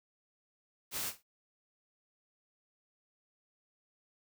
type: noise with echo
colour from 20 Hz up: white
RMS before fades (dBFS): -37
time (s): 0.91-1.13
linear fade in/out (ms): 50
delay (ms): 51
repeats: 2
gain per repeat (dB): -15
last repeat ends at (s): 1.232
effects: none